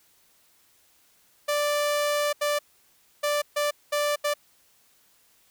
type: tone bursts at uneven times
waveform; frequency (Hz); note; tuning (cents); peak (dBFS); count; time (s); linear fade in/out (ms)
sawtooth; 587.3; D5; 0; -19; 6; 1.48-2.33 / 2.41-2.59 / 3.23-3.42 / 3.56-3.71 / 3.92-4.16 / 4.24-4.34; 10
effects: white hiss -62 dBFS RMS until 5.5 s